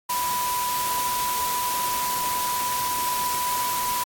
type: tone in noise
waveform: sine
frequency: 987.8 Hz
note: B5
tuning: in tune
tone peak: -24 dBFS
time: 0.09-4.04 s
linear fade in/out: 10 ms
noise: white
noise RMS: -29 dBFS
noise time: 0.09-4.04 s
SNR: +2 dB
effects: AAC 64 kbps